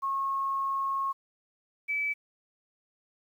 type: tone pair in turn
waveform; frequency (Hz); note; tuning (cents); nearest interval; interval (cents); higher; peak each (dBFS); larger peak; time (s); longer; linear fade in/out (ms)
sine; 1089 / 2301; C#6 / D7; -31 / -36; octave + minor second; 1295; second; -27; neither; 0.02-1.13 / 1.88-2.14; first; 20
effects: 10-bit